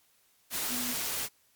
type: tone in noise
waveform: sine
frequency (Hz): 246.1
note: B3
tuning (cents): -6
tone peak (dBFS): -37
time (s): 0.68-0.96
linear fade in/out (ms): 50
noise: white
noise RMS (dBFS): -33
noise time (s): 0.5-1.29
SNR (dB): -7
effects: white hiss -67 dBFS RMS until 1.55 s + MP3 96 kbps